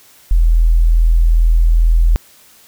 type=tone; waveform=sine; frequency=41.2 Hz; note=E1; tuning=in tune; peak=-7 dBFS; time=0.31-2.16 s; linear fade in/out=0 ms; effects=white hiss -46 dBFS RMS until 2.67 s